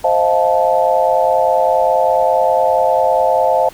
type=chord; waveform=sine; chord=F dominant seventh; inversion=second; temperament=just; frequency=523.8 / 628.6 / 698.5 / 873.1 Hz; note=C5 / Eb5 / F5 / A5; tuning=+2 / +18 / 0 / -14 cents; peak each=-16 dBFS; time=0.04-3.69 s; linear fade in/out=5 ms; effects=pink hiss -40 dBFS RMS until 3.73 s